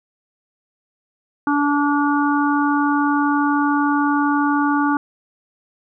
harmonic tone, 289 Hz, D4, 28 cents flat, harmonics 1 / 3 / 4 / 5, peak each -17 / -22 / -23 / -24 dBFS, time 1.47-4.97 s, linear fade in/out 2 ms, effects none

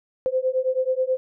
sine beating tone pair, 512 / 521.3 Hz, C5 / C5, -38 / -6 cents, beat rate 9.3 Hz, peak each -23 dBFS, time 0.26-1.17 s, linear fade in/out 0 ms, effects none

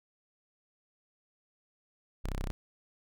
sawtooth tone, 32.37 Hz, C1, 18 cents flat, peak -29 dBFS, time 2.24-2.51 s, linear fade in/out 0 ms, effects none

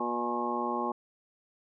harmonic tone with a mistuned harmonic, 120 Hz, B2, 49 cents flat, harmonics 2 / 3 / 4 / 5 / 6 / 7 / 8 / 9, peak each -36 / -36 / -40 / -40 / -45 / -34 / -43 / -34 dBFS, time 0-0.92 s, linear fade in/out 5 ms, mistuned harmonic 8, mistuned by -39 cents, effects none

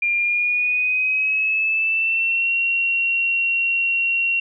sine tone with pitch glide, 2400 to 2741 Hz, D7 to F7, +37 to -33 cents, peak -17 dBFS, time 0.02-4.4 s, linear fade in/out 5 ms, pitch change +230 cents, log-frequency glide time 0.18-2.51 s, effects none

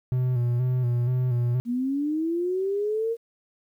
triangle tone with vibrato, 123.7 Hz, B2, 3 cents sharp, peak -19 dBFS, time 0.12-1.6 s, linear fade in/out 0 ms, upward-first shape square, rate 2.1 Hz, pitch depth 43 cents each way
sine linear sweep, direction up, 233.1 to 466.2 Hz, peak -23 dBFS, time 1.65-3.17 s, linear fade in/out 50 ms
effects 10-bit

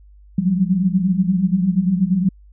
sine tone cluster, 175.3 / 187.4 / 195.9 Hz, F3 / F#3 / G3, +7 / +22 / -1 cents, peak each -19 dBFS, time 0.38-2.29 s, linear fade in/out 5 ms, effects added 50 Hz sine -43 dBFS peak until 2.52 s

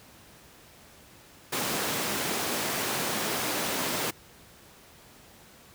pink high-pass noise, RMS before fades -30 dBFS, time 1.52-4.11 s, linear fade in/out 10 ms, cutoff 210 Hz, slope 12 dB/octave, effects pink hiss -53 dBFS RMS until 5.74 s + high-pass 60 Hz 12 dB/octave

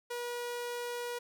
sawtooth tone, 482.3 Hz, B4, 41 cents flat, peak -32 dBFS, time 0.1-1.19 s, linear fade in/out 10 ms, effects none

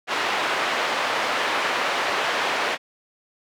pink band-pass noise, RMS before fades -24 dBFS, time 0.07-2.78 s, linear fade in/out 50 ms, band 630 to 2900 Hz, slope 12 dB/octave, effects none

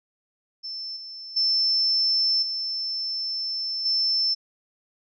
sine tone with level steps, 5310 Hz, E8, 12 cents sharp, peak -31 / -36 / -19 / -26 / -20 dBFS, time 0.63-4.35 s, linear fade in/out 20 ms, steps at 0.96 / 1.36 / 2.42 / 3.85 s, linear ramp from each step 10 ms, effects none

